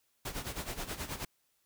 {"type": "noise with tremolo", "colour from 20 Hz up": "pink", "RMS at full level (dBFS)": -37, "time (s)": [0.25, 1.25], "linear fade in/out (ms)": 5, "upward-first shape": "sine", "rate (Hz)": 9.4, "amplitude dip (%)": 75, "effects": ["white hiss -75 dBFS RMS until 1.65 s"]}